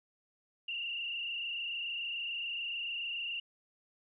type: tone with frequency modulation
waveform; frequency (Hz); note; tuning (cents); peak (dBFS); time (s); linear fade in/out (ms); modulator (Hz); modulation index
sine; 2794; F7; 0; -35; 0.68-3.4; 5; 26.9; 3.2
effects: none